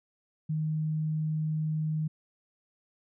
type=tone; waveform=sine; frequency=155.56 Hz; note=D#3; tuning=in tune; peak=-27 dBFS; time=0.49-2.08 s; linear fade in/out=10 ms; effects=none